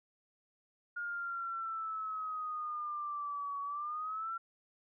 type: exponential two-way sweep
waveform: sine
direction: down then up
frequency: 1425 to 1125 to 1366 Hz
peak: -36 dBFS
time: 0.96-4.38 s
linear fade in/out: 10 ms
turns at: 3.61 s
effects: none